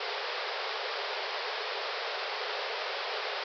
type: band-pass noise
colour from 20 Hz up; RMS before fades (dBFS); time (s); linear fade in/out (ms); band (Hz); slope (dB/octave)
pink; -35; 0-3.44; 5; 400 to 5200; 96
effects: none